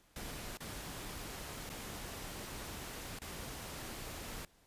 pink noise with dropouts, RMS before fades -45 dBFS, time 0.16-4.45 s, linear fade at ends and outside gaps 2 ms, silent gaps 0.572-0.604 / 1.693-1.699 / 3.189-3.217 s, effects pink hiss -68 dBFS RMS until 4.66 s + resampled to 32000 Hz

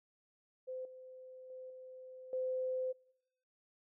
sine tone with level steps, 514 Hz, C5, 31 cents flat, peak -40 / -50 / -46 / -49 / -34 dBFS, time 0.67-2.93 s, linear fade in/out 20 ms, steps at 0.85 / 1.5 / 1.7 / 2.33 s, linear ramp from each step 2 ms, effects noise-tail reverb RT60 0.9 s tail -26 dB re dry

